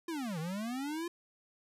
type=linear two-way sweep; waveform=square; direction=down then up; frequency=349.2 to 152.3 to 349.2 Hz; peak=-36 dBFS; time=0.08-1.08 s; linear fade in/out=5 ms; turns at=0.39 s; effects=resampled to 32000 Hz